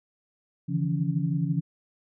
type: tone cluster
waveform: sine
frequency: 142.2 / 156.6 / 168.7 / 281 Hz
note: C#3 / D#3 / E3 / C#4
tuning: +45 / +11 / +40 / +24 cents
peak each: -28 / -31 / -27 / -34 dBFS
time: 0.68-1.61 s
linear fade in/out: 20 ms
effects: none